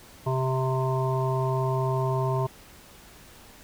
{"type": "harmonic tone", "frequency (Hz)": 130.81, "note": "C3", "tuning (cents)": 0, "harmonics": [1, 3, 5, 7, 8], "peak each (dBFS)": [-25, -30, -32, -33, -34], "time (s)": [0.26, 2.47], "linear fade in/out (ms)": 10, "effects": ["pink hiss -50 dBFS RMS until 3.63 s"]}